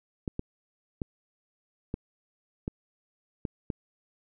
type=clicks; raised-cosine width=3 ms; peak=-18 dBFS; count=7; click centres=0.278 / 0.394 / 1.018 / 1.941 / 2.679 / 3.452 / 3.702 s; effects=none